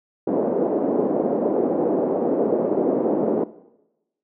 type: band-pass noise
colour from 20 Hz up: white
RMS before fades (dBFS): -21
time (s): 0.27-3.44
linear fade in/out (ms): 5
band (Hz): 230 to 530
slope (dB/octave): 24
effects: noise-tail reverb RT60 0.9 s tail -17 dB re dry